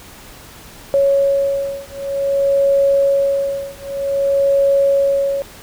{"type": "beating tone pair", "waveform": "sine", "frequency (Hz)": [554.4, 554.93], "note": ["C#5", "C#5"], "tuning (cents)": [0, 2], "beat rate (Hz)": 0.53, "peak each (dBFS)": -16, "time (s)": [0.94, 5.42], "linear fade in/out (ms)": 0, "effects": ["pink hiss -39 dBFS RMS until 5.62 s"]}